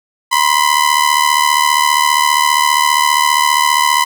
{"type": "ring-modulated tone", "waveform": "sawtooth", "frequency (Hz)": 1005, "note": "B5", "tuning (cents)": 30, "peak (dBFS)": -3, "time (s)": [0.31, 4.05], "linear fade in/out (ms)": 20, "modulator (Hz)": 37.5, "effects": []}